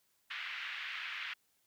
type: band-pass noise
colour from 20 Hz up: pink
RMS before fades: -42 dBFS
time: 0.3-1.34 s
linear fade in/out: 10 ms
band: 1600 to 3000 Hz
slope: 24 dB/octave
effects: white hiss -75 dBFS RMS until 1.66 s